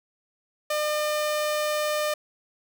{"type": "tone", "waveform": "sawtooth", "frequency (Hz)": 603, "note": "D5", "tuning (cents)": 46, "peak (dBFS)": -20, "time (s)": [0.7, 2.14], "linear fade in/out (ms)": 5, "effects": []}